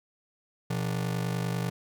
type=ring-modulated tone; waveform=45% pulse; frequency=146.83 Hz; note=D3; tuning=in tune; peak=-25 dBFS; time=0.7-1.7 s; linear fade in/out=5 ms; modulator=25.1 Hz; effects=none